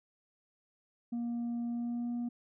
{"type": "tone with pitch glide", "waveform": "sine", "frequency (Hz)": [236.7, 239.6], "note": ["A#3", "A#3"], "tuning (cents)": [27, 48], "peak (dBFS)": -30, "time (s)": [1.12, 2.29], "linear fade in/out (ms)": 10, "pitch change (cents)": 21, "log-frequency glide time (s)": [1.67, 2.11], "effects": ["tanh soft clip ceiling -32 dBFS"]}